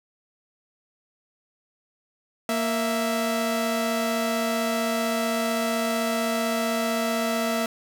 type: tone pair together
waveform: sawtooth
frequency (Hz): 231.9 / 660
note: A#3 / E5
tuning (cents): -9 / +2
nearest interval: octave + tritone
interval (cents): 1811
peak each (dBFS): -22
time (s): 2.49-7.66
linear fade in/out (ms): 2
effects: none